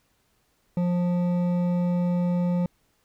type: tone with hard clipping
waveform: sine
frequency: 176.6 Hz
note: F3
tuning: 20 cents sharp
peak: -23 dBFS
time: 0.77-2.66 s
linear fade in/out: 2 ms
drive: 9 dB
effects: pink hiss -68 dBFS RMS until 3.04 s